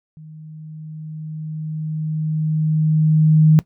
sine tone with level ramp, 155.8 Hz, D#3, 3 cents sharp, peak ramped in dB -36 to -7 dBFS, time 0.17-3.59 s, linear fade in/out 0 ms, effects noise-tail reverb RT60 0.1 s tail -18 dB re dry

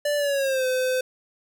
square tone with pitch glide, 585 to 512.2 Hz, D5 to C5, -7 to -37 cents, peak -22 dBFS, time 0.05-1.01 s, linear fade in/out 5 ms, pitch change -230 cents, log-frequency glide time 0.17-0.66 s, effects none

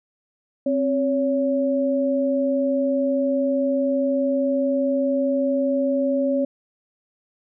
sine tone pair together, 265.2 / 561.9 Hz, C4 / C#5, +23 / +23 cents, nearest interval octave + minor second, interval 1300 cents, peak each -21 dBFS, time 0.66-6.45 s, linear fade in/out 5 ms, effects none

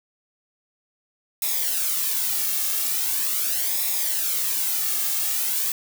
blue noise with flanger, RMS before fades -24 dBFS, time 1.42-5.72 s, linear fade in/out 2 ms, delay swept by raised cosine 0.66 to 2.06 ms, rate 0.41 Hz, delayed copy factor -0.65, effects none

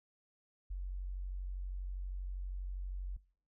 sine tone, 46.25 Hz, F#1, in tune, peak -37 dBFS, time 0.7-3.17 s, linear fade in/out 10 ms, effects noise-tail reverb RT60 0.5 s tail -22 dB re dry

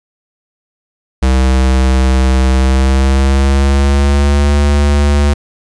square tone with pitch glide, 65 to 72.12 Hz, C2 to D2, -11 to -31 cents, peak -8 dBFS, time 1.22-5.34 s, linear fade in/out 10 ms, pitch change +180 cents, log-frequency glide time 2.53-4.54 s, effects resampled to 22050 Hz + 8-bit

